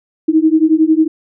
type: beating tone pair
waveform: sine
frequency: 311.1 / 322.1 Hz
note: D#4 / E4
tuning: 0 / -40 cents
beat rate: 11 Hz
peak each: -11 dBFS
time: 0.28-1.08 s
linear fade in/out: 10 ms
effects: none

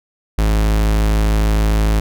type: tone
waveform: 45% pulse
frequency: 53.2 Hz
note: G#1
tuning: 42 cents sharp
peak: -12 dBFS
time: 0.38-2 s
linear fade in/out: 5 ms
effects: none

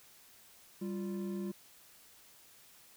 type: tone pair together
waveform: triangle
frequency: 195.98 / 349.2 Hz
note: G3 / F4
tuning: 0 / 0 cents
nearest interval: minor seventh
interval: 1000 cents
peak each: -35 / -39 dBFS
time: 0.81-1.52 s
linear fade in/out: 10 ms
effects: white hiss -60 dBFS RMS until 2.96 s

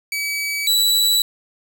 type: tone pair in turn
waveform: sawtooth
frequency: 2284 / 3939 Hz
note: D7 / B7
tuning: -49 / -5 cents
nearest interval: major sixth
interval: 944 cents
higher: second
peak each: -18 / -11 dBFS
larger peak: second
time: 0.12-0.67 / 0.67-1.22 s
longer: neither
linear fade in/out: 2 ms
effects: none

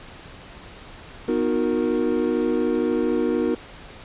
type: chord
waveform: triangle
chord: B major seventh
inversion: none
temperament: equal with one note detuned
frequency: 246.9 / 311.1 / 364.3 / 466.2 Hz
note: B3 / D#4 / F#4 / A#4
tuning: 0 / 0 / -27 / 0 cents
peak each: -23 dBFS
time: 1.28-3.55 s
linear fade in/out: 5 ms
effects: pink hiss -42 dBFS RMS until 4.04 s + resampled to 8000 Hz

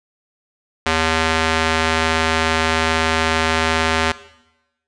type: tone with band-pass filter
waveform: square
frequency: 80.6 Hz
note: E2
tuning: 38 cents flat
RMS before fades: -18 dBFS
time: 0.86-4.12 s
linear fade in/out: 5 ms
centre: 2100 Hz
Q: 0.6
effects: noise-tail reverb RT60 0.9 s tail -17 dB re dry + resampled to 22050 Hz

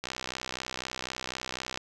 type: click train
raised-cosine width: 0.2 ms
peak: -16 dBFS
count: 112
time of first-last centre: 0.04-1.774 s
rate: 64 Hz
effects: none

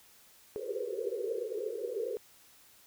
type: band-pass noise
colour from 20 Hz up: pink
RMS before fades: -36 dBFS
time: 0.56-2.17 s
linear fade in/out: 0 ms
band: 380 to 510 Hz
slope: 96 dB/octave
effects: white hiss -60 dBFS RMS until 2.86 s

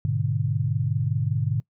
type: chord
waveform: sine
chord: G# diminished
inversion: none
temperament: equal with one note detuned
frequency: 103.83 / 123.47 / 148.71 Hz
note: G#2 / B2 / D3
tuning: 0 / 0 / +22 cents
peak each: -26 dBFS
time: 0.05-1.6 s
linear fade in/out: 0 ms
effects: noise-tail reverb RT60 0.1 s tail -22 dB re dry

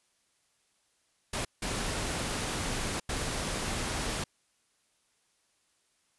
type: noise bursts at uneven times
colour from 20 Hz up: pink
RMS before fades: -33 dBFS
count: 3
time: 1.33-1.45 / 1.62-3 / 3.09-4.24 s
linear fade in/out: 5 ms
effects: white hiss -72 dBFS RMS until 6.18 s + resampled to 24000 Hz

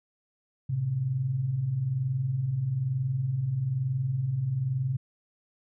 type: tone pair together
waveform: sine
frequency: 111.5 / 132.6 Hz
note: A2 / C3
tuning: +23 / +23 cents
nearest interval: minor third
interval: 300 cents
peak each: -34 / -26 dBFS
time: 0.69-4.97 s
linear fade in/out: 10 ms
effects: none

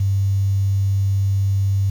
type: tone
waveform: sine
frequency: 98 Hz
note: G2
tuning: in tune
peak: -15 dBFS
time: 0-1.9 s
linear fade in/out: 5 ms
effects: 7-bit

